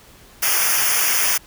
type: noise with comb filter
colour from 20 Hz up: white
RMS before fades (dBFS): -18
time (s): 0.42-1.38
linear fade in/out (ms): 10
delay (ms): 0.25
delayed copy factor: -1
effects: pink hiss -47 dBFS RMS until 1.46 s